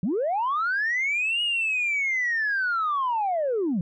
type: linear two-way sweep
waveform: sine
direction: up then down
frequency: 157.5 to 2900 to 157.5 Hz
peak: -21 dBFS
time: 0.03-3.81 s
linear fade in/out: 2 ms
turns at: 1.42 s
effects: tanh soft clip ceiling -19 dBFS